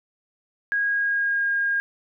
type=tone with pitch glide; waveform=sine; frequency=1641 to 1621.2 Hz; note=G#6 to G#6; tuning=-21 to -42 cents; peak=-20 dBFS; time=0.72-1.8 s; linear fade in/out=0 ms; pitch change=-21 cents; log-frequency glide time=0.86-1.48 s; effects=none

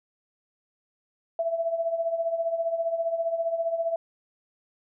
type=tone with tremolo; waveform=sine; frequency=665 Hz; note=E5; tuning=15 cents sharp; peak=-21 dBFS; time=1.39-3.96 s; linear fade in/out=2 ms; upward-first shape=triangle; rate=15 Hz; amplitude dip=75%; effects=none

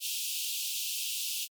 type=high-pass noise; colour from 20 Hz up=pink; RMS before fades=-34 dBFS; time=0-1.48 s; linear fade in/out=50 ms; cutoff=2600 Hz; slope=96 dB/octave; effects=MP3 96 kbps

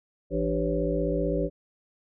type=harmonic tone with a mistuned harmonic; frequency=55.8 Hz; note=A1; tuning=25 cents sharp; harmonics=1 / 3 / 5 / 7 / 9 / 10; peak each=-31 / -31 / -31 / -31 / -31 / -31 dBFS; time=0.3-1.5 s; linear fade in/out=50 ms; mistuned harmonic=5; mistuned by=+100 cents; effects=none

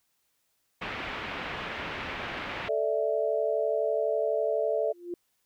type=low-pass noise; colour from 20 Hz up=white; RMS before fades=-36 dBFS; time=0.81-2.69 s; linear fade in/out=10 ms; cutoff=2700 Hz; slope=24 dB/octave
type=chord; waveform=sine; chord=A suspended fourth; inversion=none; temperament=equal; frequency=440 / 587.3 / 659.3 Hz; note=A4 / D5 / E5; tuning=0 / 0 / 0 cents; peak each=-29 dBFS; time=2.68-4.93 s; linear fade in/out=20 ms
type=tone with exponential growth; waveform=sine; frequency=349.2 Hz; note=F4; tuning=in tune; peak=-29 dBFS; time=4.84-5.14 s; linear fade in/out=2 ms; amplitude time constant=65 ms
effects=white hiss -74 dBFS RMS until 5.45 s

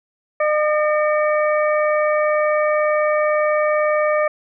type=harmonic tone with a mistuned harmonic; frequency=606 Hz; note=D#5; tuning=46 cents flat; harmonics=1 / 2 / 3 / 4; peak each=-16 / -22 / -26 / -28 dBFS; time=0.4-4.28 s; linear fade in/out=5 ms; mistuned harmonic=4; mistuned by=-110 cents; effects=none

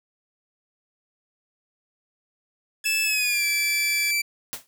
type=tone with vibrato; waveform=10% pulse; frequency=1699 Hz; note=G#6; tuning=39 cents sharp; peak=-25 dBFS; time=2.84-4.11 s; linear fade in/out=2 ms; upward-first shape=sine; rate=1.3 Hz; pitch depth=12 cents each way
type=tone with pitch glide; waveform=sawtooth; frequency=2631 to 2330 Hz; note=E7 to D7; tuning=-4 to -14 cents; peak=-18 dBFS; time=2.85-4.22 s; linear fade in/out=10 ms; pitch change=-210 cents; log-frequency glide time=3.04-3.45 s
type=noise with exponential decay; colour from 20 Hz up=white; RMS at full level=-28 dBFS; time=4.53-4.67 s; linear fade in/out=0 ms; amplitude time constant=29 ms
effects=none

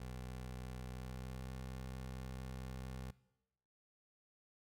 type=tone with pitch glide; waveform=20% pulse; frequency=63 to 64.44 Hz; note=B1 to C2; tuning=+35 to -26 cents; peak=-40 dBFS; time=0-3.11 s; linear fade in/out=5 ms; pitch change=+39 cents; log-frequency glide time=0.94-1.45 s; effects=noise-tail reverb RT60 0.9 s tail -19 dB re dry

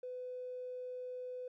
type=tone; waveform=triangle; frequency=502 Hz; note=B4; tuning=28 cents sharp; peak=-37 dBFS; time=0.03-1.48 s; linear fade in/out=5 ms; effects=tanh soft clip ceiling -39 dBFS

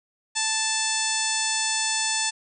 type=harmonic tone with a mistuned harmonic; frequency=880 Hz; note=A5; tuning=in tune; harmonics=1 / 2 / 3 / 4 / 5 / 6 / 7 / 8 / 9 / 10; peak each=-32 / -32 / -32 / -32 / -32 / -32 / -32 / -32 / -32 / -32 dBFS; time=0.35-2.31 s; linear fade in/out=20 ms; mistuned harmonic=10; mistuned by=-22 cents; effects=none

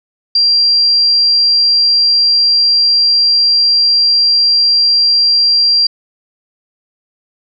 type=tone; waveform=sine; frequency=4744 Hz; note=D8; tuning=17 cents sharp; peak=-7 dBFS; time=0.35-5.87 s; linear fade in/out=5 ms; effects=none

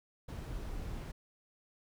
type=noise; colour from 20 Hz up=brown; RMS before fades=-41 dBFS; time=0.28-1.12 s; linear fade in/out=10 ms; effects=none

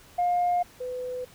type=tone pair in turn; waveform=sine; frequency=709 / 501.3 Hz; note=F5 / B4; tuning=+26 / +26 cents; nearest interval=tritone; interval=600 cents; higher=first; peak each=-20 / -30 dBFS; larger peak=first; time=0.18-0.63 / 0.8-1.25 s; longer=neither; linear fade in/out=10 ms; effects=tanh soft clip ceiling -18 dBFS + pink hiss -53 dBFS RMS until 1.34 s

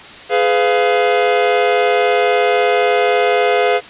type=chord; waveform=45% pulse; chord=F diminished; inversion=first; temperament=just; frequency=419.1 / 502.9 / 698.5 Hz; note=Ab4 / Cb5 / F5; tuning=+16 / +31 / 0 cents; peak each=-16 dBFS; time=0.29-3.81 s; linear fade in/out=50 ms; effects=white hiss -35 dBFS RMS until 3.89 s + resampled to 8000 Hz

